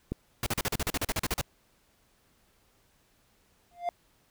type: click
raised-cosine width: 3 ms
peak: -18 dBFS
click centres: 0.12 s
type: noise bursts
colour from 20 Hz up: pink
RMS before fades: -29 dBFS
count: 14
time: 0.43-1.413 s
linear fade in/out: 2 ms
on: 34 ms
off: 39 ms
type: tone with exponential growth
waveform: triangle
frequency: 698.5 Hz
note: F5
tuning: in tune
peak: -22 dBFS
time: 3.71-3.89 s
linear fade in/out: 1 ms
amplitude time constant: 37 ms
effects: pink hiss -67 dBFS RMS until 4.3 s